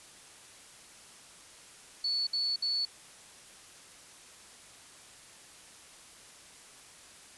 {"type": "tone bursts", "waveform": "sine", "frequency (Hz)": 4435, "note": "C#8", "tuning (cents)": 0, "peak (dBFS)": -28, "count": 3, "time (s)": [2.04, 2.852], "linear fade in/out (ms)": 5, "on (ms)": 230, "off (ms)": 61, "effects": ["white hiss -53 dBFS RMS until 7.37 s", "resampled to 24000 Hz"]}